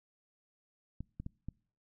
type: clicks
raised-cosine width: 5 ms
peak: -28 dBFS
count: 4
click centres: 1.006 / 1.2 / 1.264 / 1.486 s
effects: noise-tail reverb RT60 0.5 s tail -26 dB re dry